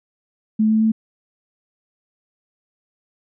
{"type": "tone with pitch steps", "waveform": "sine", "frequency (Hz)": [217, 218.9, 220.8], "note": ["A3", "A3", "A3"], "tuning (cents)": [-24, -9, 6], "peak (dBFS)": -13, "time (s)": [0.59, 0.92], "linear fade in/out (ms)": 10, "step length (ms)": 110, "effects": []}